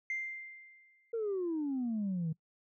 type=tone with exponential decay; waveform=sine; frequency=2093 Hz; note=C7; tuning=in tune; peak=-31 dBFS; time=0.1-1.12 s; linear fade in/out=2 ms; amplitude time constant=220 ms
type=exponential sweep; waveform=sine; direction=down; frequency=470.5 to 154.8 Hz; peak=-30 dBFS; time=1.13-2.33 s; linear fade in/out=10 ms
effects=noise-tail reverb RT60 0.1 s tail -23 dB re dry + tanh soft clip ceiling -29 dBFS